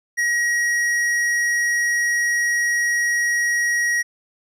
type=tone with hard clipping; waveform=triangle; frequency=1900 Hz; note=A#6; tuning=33 cents sharp; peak=-19 dBFS; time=0.17-4.03 s; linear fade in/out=20 ms; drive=13 dB; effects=none